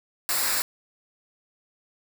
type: noise with comb filter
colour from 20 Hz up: white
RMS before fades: -25 dBFS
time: 0.29-0.62 s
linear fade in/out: 0 ms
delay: 0.32 ms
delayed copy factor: -0.6
effects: none